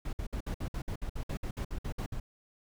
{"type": "noise bursts", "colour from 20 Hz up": "brown", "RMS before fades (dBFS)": -35, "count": 16, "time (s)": [0.05, 2.2], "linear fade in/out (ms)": 5, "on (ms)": 80, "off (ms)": 58, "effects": []}